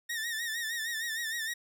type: tone with vibrato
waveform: sawtooth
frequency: 1825 Hz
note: A#6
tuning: 37 cents flat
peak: -29 dBFS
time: 0.09-1.54 s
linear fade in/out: 10 ms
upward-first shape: sine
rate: 6.5 Hz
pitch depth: 77 cents each way
effects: none